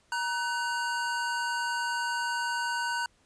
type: tone pair together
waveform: square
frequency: 945 / 1504.9 Hz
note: A#5 / F#6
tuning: +23 / +29 cents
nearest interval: minor sixth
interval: 806 cents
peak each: -32 / -32 dBFS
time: 0.12-3.06 s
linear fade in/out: 2 ms
effects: pink hiss -66 dBFS RMS until 3.25 s + resampled to 22050 Hz